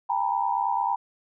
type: tone cluster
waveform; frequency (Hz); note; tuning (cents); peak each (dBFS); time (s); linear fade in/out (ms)
sine; 801 / 905 / 974; G5 / A5 / B5; +37 / +48 / -24; -27; 0.09-0.96; 10
effects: none